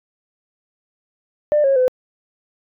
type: tone with pitch steps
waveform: sine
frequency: 596 / 545 / 508 Hz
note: D5 / C#5 / B4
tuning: +25 / -29 / +49 cents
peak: -11 dBFS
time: 1.52-1.88 s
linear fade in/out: 0 ms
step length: 120 ms
effects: tanh soft clip ceiling -8 dBFS